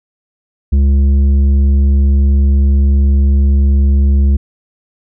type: tone with tanh clipping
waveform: triangle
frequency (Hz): 69.3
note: C#2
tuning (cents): 0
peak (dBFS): -8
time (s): 0.72-4.37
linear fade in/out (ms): 10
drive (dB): 12
effects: none